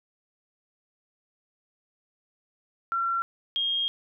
sine tone pair in turn, 1362 / 3239 Hz, F6 / G#7, -44 / -44 cents, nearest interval octave + minor third, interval 1500 cents, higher second, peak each -24 / -24 dBFS, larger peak neither, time 2.92-3.22 / 3.56-3.88 s, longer second, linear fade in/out 0 ms, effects none

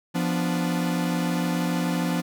45% pulse chord, B diminished, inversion second, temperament equal, 174.61 / 246.9 / 293.7 Hz, F3 / B3 / D4, 0 / 0 / 0 cents, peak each -25 / -29 / -30 dBFS, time 0.14-2.22 s, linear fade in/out 20 ms, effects none

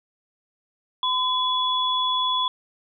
sine tone pair together, 1015 / 3404 Hz, B5 / G#7, +47 / +42 cents, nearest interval octave + major sixth, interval 2095 cents, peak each -23 dBFS, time 1.03-2.48 s, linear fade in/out 2 ms, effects none

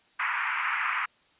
pink band-pass noise, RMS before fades -29 dBFS, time 0.19-1.06 s, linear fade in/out 10 ms, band 1000 to 2500 Hz, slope 48 dB/octave, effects white hiss -63 dBFS RMS until 1.39 s + resampled to 8000 Hz

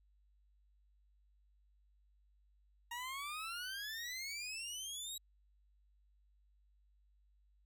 20% pulse exponential sweep, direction up, 937 to 3876 Hz, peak -37 dBFS, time 2.91-5.18 s, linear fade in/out 5 ms, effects added 50 Hz sine -68 dBFS peak until 7.65 s

